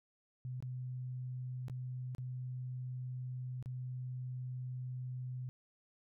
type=tone with dropouts; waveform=sine; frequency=126.7 Hz; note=B2; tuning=45 cents sharp; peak=-39 dBFS; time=0.45-5.49 s; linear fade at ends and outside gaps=0 ms; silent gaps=0.604-0.625 / 1.683-1.698 / 2.149-2.182 / 3.626-3.659 s; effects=none